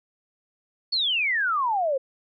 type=exponential sweep; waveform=sine; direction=down; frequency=4519 to 514 Hz; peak=-21 dBFS; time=0.92-1.98 s; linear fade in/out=10 ms; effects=none